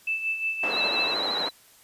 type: tone with tremolo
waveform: sine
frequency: 2639 Hz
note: E7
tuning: 1 cent sharp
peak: -23 dBFS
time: 0.07-1.14 s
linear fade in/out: 5 ms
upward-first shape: sine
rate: 5.6 Hz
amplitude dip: 60%
type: band-pass noise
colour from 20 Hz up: white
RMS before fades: -32 dBFS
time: 0.63-1.49 s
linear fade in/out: 5 ms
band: 330 to 1000 Hz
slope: 12 dB/octave
type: tone with vibrato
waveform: sine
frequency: 3983 Hz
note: B7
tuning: 14 cents sharp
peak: -26 dBFS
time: 0.69-1.51 s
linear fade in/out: 50 ms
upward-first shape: sine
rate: 13 Hz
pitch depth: 54 cents each way
effects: white hiss -55 dBFS RMS until 1.83 s + resampled to 32000 Hz